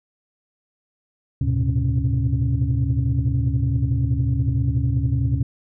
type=tone cluster; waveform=sine; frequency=74.3 / 105.8 / 119.8 / 130.5 / 275.7 Hz; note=D2 / G#2 / A#2 / C3 / C#4; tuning=+21 / +33 / +48 / -4 / -9 cents; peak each=-23 / -24 / -22 / -22 / -29 dBFS; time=1.41-5.43 s; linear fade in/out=5 ms; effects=tanh soft clip ceiling -10 dBFS